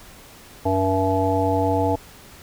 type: harmonic tone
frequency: 95.3 Hz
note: G2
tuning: 48 cents flat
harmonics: 1 / 3 / 5 / 7 / 9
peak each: -24 / -24 / -24 / -24 / -24 dBFS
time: 0.65-1.96 s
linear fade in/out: 10 ms
effects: pink hiss -45 dBFS RMS until 2.42 s